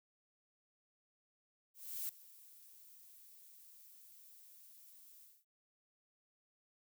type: noise with ADSR envelope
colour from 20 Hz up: violet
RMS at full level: -40 dBFS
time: 1.74-5.45 s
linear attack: 350 ms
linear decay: 3 ms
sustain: -20 dB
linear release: 230 ms
effects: none